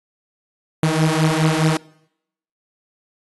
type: beating tone pair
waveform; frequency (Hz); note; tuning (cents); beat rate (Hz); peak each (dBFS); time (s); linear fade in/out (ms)
sawtooth; 155.56 / 160.36; D#3 / E3; 0 / -47; 4.8; -14; 0.83-1.77; 2
effects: noise-tail reverb RT60 0.8 s tail -24 dB re dry + AAC 32 kbps